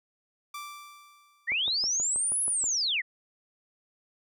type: tone with exponential decay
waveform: sawtooth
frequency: 1172 Hz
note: D6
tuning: 4 cents flat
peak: -32 dBFS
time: 0.54-1.79 s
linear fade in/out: 5 ms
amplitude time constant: 270 ms
type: linear two-way sweep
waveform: sine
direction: up then down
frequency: 1771 to 10720 to 1771 Hz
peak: -25 dBFS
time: 1.47-3.02 s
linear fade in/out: 20 ms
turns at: 2.43 s
type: click train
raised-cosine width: 1 ms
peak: -28 dBFS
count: 8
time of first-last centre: 1.52-2.64 s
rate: 6.25 Hz
effects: none